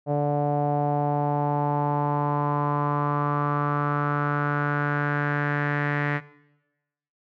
sawtooth tone with low-pass filter sweep, 145.7 Hz, D3, 13 cents flat, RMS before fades -24 dBFS, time 0.06-6.21 s, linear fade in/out 50 ms, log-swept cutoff 650 to 1900 Hz, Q 4.8, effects noise-tail reverb RT60 1.0 s tail -19 dB re dry

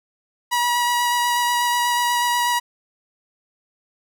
sawtooth tone with vibrato, 965 Hz, B5, 40 cents flat, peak -14 dBFS, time 0.51-2.6 s, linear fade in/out 20 ms, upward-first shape square, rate 8.2 Hz, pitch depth 9 cents each way, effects none

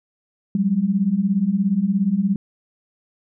sine beating tone pair, 184.5 / 201.5 Hz, F#3 / G3, -5 / +48 cents, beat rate 17 Hz, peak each -21 / -18 dBFS, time 0.55-2.36 s, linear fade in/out 2 ms, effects none

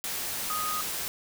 sine tone in noise, 1244.5 Hz, D#6, in tune, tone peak -30 dBFS, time 0.5-0.81 s, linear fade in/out 0 ms, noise white, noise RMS -33 dBFS, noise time 0.04-1.08 s, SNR 0 dB, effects none

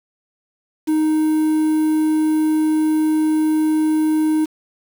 triangle tone with quantisation, 311.1 Hz, D#4, in tune, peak -12 dBFS, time 0.87-4.46 s, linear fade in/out 20 ms, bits 6, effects none

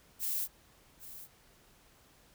violet noise with echo, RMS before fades -34 dBFS, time 0.19-0.48 s, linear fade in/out 50 ms, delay 800 ms, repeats 1, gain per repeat -14 dB, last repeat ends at 1.28 s, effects pink hiss -63 dBFS RMS until 2.34 s

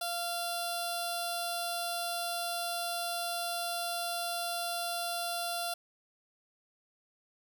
10% pulse tone with notch filter, 690 Hz, F5, 21 cents flat, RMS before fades -35 dBFS, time 0.01-5.74 s, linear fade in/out 5 ms, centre 2100 Hz, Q 0.66, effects none

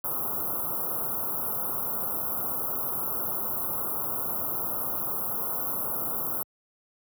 white band-stop noise, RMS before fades -30 dBFS, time 0.04-6.43 s, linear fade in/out 2 ms, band 1400 to 11000 Hz, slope 96 dB/octave, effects high-pass 80 Hz 12 dB/octave

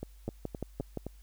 two click trains, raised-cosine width 2 ms, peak -24 / -21 dBFS, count 5 / 5, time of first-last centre 0.03-1.066 / 0.28-0.973 s, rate 3.86 / 5.77 Hz, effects added 50 Hz sine -51 dBFS peak until 1.22 s + white hiss -66 dBFS RMS until 1.22 s

